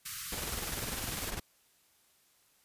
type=band-stop noise; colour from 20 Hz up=white; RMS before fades=-40 dBFS; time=0.05-1.31 s; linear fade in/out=10 ms; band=180 to 1100 Hz; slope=96 dB/octave
type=noise with tremolo; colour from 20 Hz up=pink; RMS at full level=-37 dBFS; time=0.32-1.4 s; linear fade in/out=5 ms; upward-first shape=square; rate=20 Hz; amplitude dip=55%
effects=white hiss -68 dBFS RMS until 2.64 s + resampled to 32000 Hz